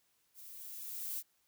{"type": "noise with level ramp", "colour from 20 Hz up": "violet", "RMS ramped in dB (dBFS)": [-53, -38], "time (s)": [0.34, 1.23], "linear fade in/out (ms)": 50, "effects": ["white hiss -75 dBFS RMS until 1.47 s"]}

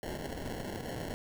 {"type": "noise with sample-and-hold", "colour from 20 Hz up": "blue", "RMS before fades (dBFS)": -39, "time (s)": [0.03, 1.14], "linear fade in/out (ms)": 0, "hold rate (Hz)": 1225, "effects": []}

